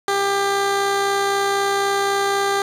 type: tone with amplitude modulation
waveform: 15% pulse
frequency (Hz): 397.5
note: G4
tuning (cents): +24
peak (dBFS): -10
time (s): 0.08-2.62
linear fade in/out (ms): 2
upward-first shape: sine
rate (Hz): 63.9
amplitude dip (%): 25
effects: low-pass 10000 Hz 12 dB/octave + 7-bit